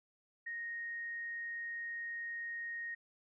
sine tone, 1864.7 Hz, A#6, in tune, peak -39 dBFS, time 0.46-2.95 s, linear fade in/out 10 ms, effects none

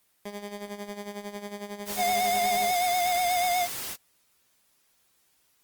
15% pulse tone with tremolo, 204.4 Hz, G#3, 27 cents flat, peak -27 dBFS, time 0.25-2.71 s, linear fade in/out 5 ms, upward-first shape sine, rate 11 Hz, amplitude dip 70%
white noise, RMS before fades -35 dBFS, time 1.85-3.97 s, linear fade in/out 50 ms
square tone with vibrato, 716 Hz, F5, 43 cents sharp, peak -24 dBFS, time 1.96-3.68 s, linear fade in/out 50 ms, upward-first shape sine, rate 8.2 Hz, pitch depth 47 cents each way
effects white hiss -68 dBFS RMS until 5.63 s + Opus 24 kbps

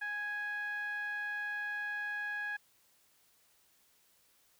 10% pulse tone with low-pass filter, 830.6 Hz, G#5, in tune, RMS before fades -38 dBFS, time 0.01-2.57 s, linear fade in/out 10 ms, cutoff 1800 Hz, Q 6.8, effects white hiss -69 dBFS RMS until 4.59 s

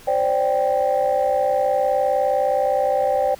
sine chord, C suspended second, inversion none, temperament equal with one note detuned, 523.3 / 582.9 / 784 Hz, C5 / D5 / G5, 0 / -13 / 0 cents, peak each -20 dBFS, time 0.07-3.35 s, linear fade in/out 10 ms, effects tanh soft clip ceiling -10 dBFS + pink hiss -45 dBFS RMS until 3.39 s

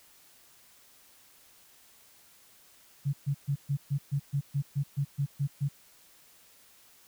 sine tone bursts, 140.9 Hz, C#3, 29 cents sharp, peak -25 dBFS, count 13, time 3.05-5.689 s, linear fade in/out 20 ms, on 83 ms, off 130 ms, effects white hiss -59 dBFS RMS until 7.07 s

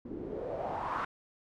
white noise with low-pass filter sweep, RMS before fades -37 dBFS, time 0.05-1.05 s, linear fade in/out 5 ms, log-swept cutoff 280 to 1300 Hz, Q 3.7, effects none

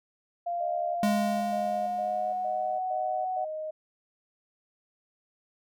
sine tone with pitch glide, 694 to 743.8 Hz, F5 to F#5, -11 to +9 cents, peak -28 dBFS, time 0.46-3.45 s, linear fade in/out 10 ms, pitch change +120 cents, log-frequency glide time 1.26-2.63 s
sine tone bursts, 622.3 Hz, D#5, in tune, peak -32 dBFS, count 7, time 0.6-3.71 s, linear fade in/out 10 ms, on 350 ms, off 110 ms
square tone with exponential decay, 207.4 Hz, G#3, 2 cents flat, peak -23 dBFS, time 1.03-2.78 s, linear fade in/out 2 ms, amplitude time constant 380 ms
effects none

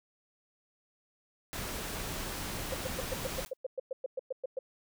pink noise, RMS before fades -38 dBFS, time 1.53-3.45 s, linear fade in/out 0 ms
sine tone bursts, 523.3 Hz, C5, in tune, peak -31 dBFS, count 15, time 2.72-4.59 s, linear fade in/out 5 ms, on 22 ms, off 110 ms
white noise with exponential decay, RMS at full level -48 dBFS, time 3.46-3.57 s, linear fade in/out 1 ms, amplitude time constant 22 ms
effects none

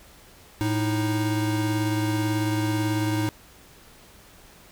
square tone pair together, 110 / 311.8 Hz, A2 / D#4, 0 / +4 cents, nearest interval octave + tritone, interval 1804 cents, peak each -26 dBFS, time 0.61-3.29 s, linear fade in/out 0 ms, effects pink hiss -51 dBFS RMS until 4.71 s

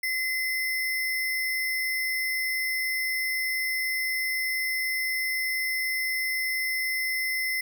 sine tone with sample-and-hold, 2047 Hz, C7, 38 cents flat, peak -25 dBFS, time 0.03-7.61 s, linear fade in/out 5 ms, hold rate 7350 Hz, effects none

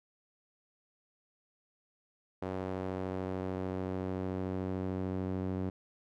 sawtooth tone with band-pass filter sweep, 93.5 Hz, F#2, 19 cents sharp, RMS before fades -36 dBFS, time 2.42-5.7 s, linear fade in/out 5 ms, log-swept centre 520 to 270 Hz, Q 0.89, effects none

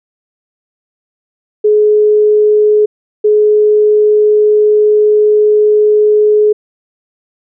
sine tone pair in turn, 422.6 / 422.6 Hz, G#4 / G#4, +30 / +30 cents, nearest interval unison, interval 0 cents, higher neither, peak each -5 dBFS, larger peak neither, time 1.64-2.86 / 3.24-6.53 s, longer second, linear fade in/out 10 ms, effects none

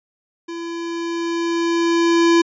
square tone with level ramp, 337.1 Hz, E4, 39 cents sharp, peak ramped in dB -28 to -11 dBFS, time 0.48-2.42 s, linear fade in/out 10 ms, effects resampled to 16000 Hz

